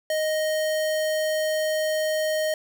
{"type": "tone", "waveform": "square", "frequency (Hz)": 622.3, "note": "D#5", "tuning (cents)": 0, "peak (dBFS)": -23, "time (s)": [0.1, 2.54], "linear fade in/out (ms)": 2, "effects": ["9-bit"]}